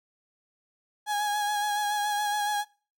35% pulse tone with vibrato, 830.6 Hz, G#5, in tune, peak -24 dBFS, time 1.06-2.65 s, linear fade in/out 50 ms, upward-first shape sine, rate 7.1 Hz, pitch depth 25 cents each way, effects noise-tail reverb RT60 0.4 s tail -25 dB re dry

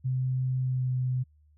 sine tone with pitch glide, 129 to 127.44 Hz, C3 to C3, -24 to -45 cents, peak -25 dBFS, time 0.04-1.24 s, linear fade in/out 20 ms, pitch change -21 cents, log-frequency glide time 0.58-0.92 s, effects added 75 Hz sine -58 dBFS peak until 1.57 s

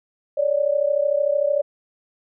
sine tone pair together, 560 / 593.3 Hz, C#5 / D5, +18 / +18 cents, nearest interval minor second, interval 100 cents, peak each -20 dBFS, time 0.37-1.62 s, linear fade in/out 10 ms, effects none

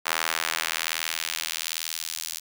sawtooth tone with high-pass filter sweep, 81.2 Hz, E2, 26 cents flat, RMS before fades -30 dBFS, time 0.05-2.4 s, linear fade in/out 20 ms, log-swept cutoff 1200 to 5300 Hz, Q 0.87, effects none

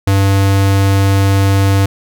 square tone, 98 Hz, G2, in tune, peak -9 dBFS, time 0.07-1.86 s, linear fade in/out 5 ms, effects none

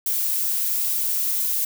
violet noise, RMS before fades -23 dBFS, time 0.06-1.65 s, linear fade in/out 5 ms, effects none

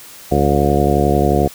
harmonic tone, 71.3 Hz, C#2, 49 cents sharp, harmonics 1 / 2 / 3 / 4 / 5 / 6 / 7 / 8 / 10, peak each -19 / -19 / -20 / -22 / -19 / -20 / -22 / -23 / -19 dBFS, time 0.31-1.48 s, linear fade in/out 10 ms, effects white hiss -38 dBFS RMS until 1.54 s

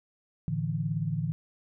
sine chord, A suspended fourth, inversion none, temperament just, 110 / 146.67 / 165 Hz, A2 / D3 / E3, 0 / -2 / +2 cents, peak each -34 / -31 / -31 dBFS, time 0.48-1.32 s, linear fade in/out 0 ms, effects none

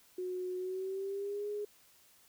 sine tone with pitch glide, 365.5 to 415 Hz, F#4 to G#4, -21 to -1 cents, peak -35 dBFS, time 0.18-1.65 s, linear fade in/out 5 ms, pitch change +220 cents, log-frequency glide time 0.57-1.48 s, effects white hiss -64 dBFS RMS until 2.28 s

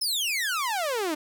sawtooth exponential sweep, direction down, 5340 to 292.3 Hz, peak -22 dBFS, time 0.01-1.15 s, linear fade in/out 10 ms, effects none

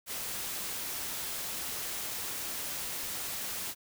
white noise, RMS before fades -37 dBFS, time 0.06-3.75 s, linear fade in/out 50 ms, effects none

